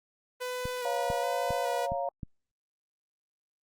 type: tone with vibrato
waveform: sawtooth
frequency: 493.9 Hz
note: B4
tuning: in tune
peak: -29 dBFS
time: 0.4-1.87 s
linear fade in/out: 20 ms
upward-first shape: square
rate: 1.2 Hz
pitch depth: 22 cents each way
type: clicks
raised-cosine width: 5 ms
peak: -24 dBFS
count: 5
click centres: 0.655 / 1.102 / 1.506 / 1.92 / 2.232 s
type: chord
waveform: sine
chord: Bb minor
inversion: first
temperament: equal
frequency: 554.4 / 698.5 / 932.3 Hz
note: Db5 / F5 / Bb5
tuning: 0 / 0 / 0 cents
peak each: -33 / -32 / -37 dBFS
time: 0.85-2.09 s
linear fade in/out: 2 ms
effects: Opus 32 kbps